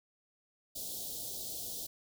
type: band-stop noise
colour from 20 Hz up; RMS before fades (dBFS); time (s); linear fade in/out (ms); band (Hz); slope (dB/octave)
white; -41; 0.75-1.87; 10; 730 to 3400; 48
effects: none